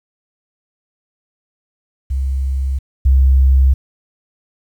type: tone pair in turn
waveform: sine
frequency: 66.8 / 66.34 Hz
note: C2 / C2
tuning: +36 / +25 cents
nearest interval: unison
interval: 11 cents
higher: first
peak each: -15 / -7 dBFS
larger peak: second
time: 2.1-2.79 / 3.05-3.74 s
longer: neither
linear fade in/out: 10 ms
effects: 8-bit